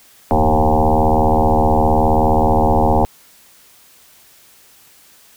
sine tone with frequency modulation, 387.9 Hz, G4, 18 cents flat, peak -10 dBFS, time 0.31-3.05 s, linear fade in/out 0 ms, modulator 79.1 Hz, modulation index 6.3, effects white hiss -48 dBFS RMS until 5.36 s

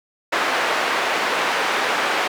white band-pass noise, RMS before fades -21 dBFS, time 0.32-2.28 s, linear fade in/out 10 ms, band 420 to 1900 Hz, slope 12 dB/octave, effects none

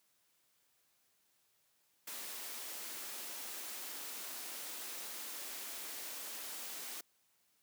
white high-pass noise, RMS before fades -45 dBFS, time 2.07-7.01 s, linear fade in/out 5 ms, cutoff 230 Hz, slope 24 dB/octave, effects white hiss -75 dBFS RMS until 7.62 s + high-pass 80 Hz 12 dB/octave

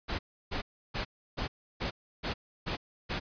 pink noise bursts, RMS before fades -33 dBFS, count 8, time 0.08-3.2 s, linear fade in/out 20 ms, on 110 ms, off 320 ms, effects resampled to 11025 Hz

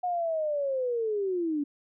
sine linear sweep, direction down, 729 to 281.1 Hz, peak -26 dBFS, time 0.03-1.64 s, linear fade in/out 10 ms, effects none

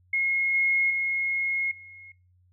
sine tone with level steps, 2159 Hz, C#7, 46 cents flat, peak -22 / -20 / -24 / -44 dBFS, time 0.13-2.12 s, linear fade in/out 5 ms, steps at 0.54 / 0.9 / 1.71 s, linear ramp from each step 5 ms, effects noise-tail reverb RT60 0.3 s tail -22 dB re dry + added 90 Hz sine -59 dBFS peak until 2.52 s

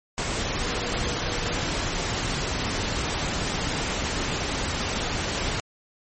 sine tone in noise, 483.6 Hz, B4, 36 cents flat, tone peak -37 dBFS, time 0.6-1.61 s, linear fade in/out 0 ms, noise pink, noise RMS -27 dBFS, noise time 0.18-5.6 s, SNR -13 dB, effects MP3 32 kbps

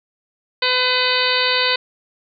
harmonic tone with a mistuned harmonic, 504 Hz, B4, 35 cents sharp, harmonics 1 / 2 / 3 / 4 / 5 / 6 / 7 / 8 / 9, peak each -24 / -24 / -24 / -24 / -24 / -24 / -24 / -24 / -24 dBFS, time 0.62-1.76 s, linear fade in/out 5 ms, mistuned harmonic 7, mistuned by +73 cents, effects none

